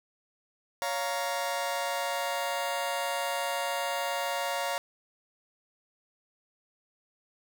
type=chord; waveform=sawtooth; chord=Bb minor; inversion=first; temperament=just; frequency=559.4 / 699.2 / 932.3 Hz; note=Db5 / F5 / Bb5; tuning=+16 / +2 / 0 cents; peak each=-30 dBFS; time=0.82-4.78 s; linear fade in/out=0 ms; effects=none